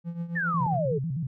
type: tone with tremolo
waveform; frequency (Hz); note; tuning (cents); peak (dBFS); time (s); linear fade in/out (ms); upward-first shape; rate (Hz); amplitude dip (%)
triangle; 170; F3; -46; -25; 0.04-0.79; 50; triangle; 7.3; 80
type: exponential sweep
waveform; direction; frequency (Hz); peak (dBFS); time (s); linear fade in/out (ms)
sine; down; 1864.7 to 406.8; -25; 0.35-0.99; 20
type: tone with vibrato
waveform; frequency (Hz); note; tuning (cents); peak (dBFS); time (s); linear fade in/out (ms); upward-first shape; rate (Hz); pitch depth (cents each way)
sine; 148.1; D3; +15; -27; 0.54-1.27; 5; square; 8; 200
type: click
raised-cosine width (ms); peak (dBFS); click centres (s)
2; -30; 0.665
effects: none